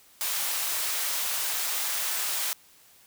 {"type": "high-pass noise", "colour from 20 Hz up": "white", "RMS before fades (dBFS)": -29, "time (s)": [0.21, 2.53], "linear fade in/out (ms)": 0, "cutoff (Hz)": 680, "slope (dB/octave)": 12, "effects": ["white hiss -57 dBFS RMS until 3.06 s"]}